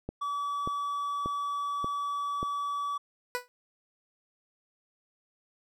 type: click train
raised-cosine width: 2 ms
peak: -21 dBFS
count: 5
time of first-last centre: 0.09-2.429 s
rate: 1.71 Hz
type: tone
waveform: triangle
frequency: 1146 Hz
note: D6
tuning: 43 cents flat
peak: -28 dBFS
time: 0.21-2.98 s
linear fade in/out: 10 ms
type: tone with exponential decay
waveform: 15% pulse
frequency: 493.2 Hz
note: B4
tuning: 2 cents flat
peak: -20 dBFS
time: 3.35-3.48 s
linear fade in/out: 0 ms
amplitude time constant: 27 ms
effects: none